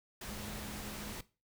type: tone in noise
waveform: sine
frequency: 209 Hz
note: G#3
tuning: 11 cents sharp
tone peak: -47 dBFS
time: 0.29-1.13 s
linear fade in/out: 5 ms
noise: pink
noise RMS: -44 dBFS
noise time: 0.21-1.21 s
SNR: -6 dB
effects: noise-tail reverb RT60 0.3 s tail -18 dB re dry